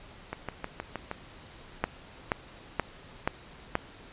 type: two click trains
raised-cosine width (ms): 0.5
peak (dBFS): -18 / -10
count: 6 / 5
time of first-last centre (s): 0.33-1.114 / 1.84-3.754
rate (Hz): 6.38 / 2.09
effects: pink hiss -50 dBFS RMS until 4.12 s + resampled to 8000 Hz